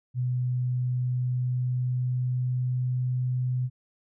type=tone with pitch glide; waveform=sine; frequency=125.1 to 126.26 Hz; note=B2 to B2; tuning=+23 to +39 cents; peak=-24 dBFS; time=0.14-3.7 s; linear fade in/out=50 ms; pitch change=+16 cents; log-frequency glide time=0.91-3.34 s; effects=none